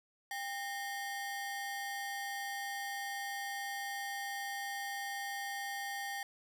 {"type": "ring-modulated tone", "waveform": "40% pulse", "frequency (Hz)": 1318.5, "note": "E6", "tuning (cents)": 0, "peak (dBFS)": -34, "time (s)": [0.31, 6.23], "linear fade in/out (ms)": 2, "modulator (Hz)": 523, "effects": []}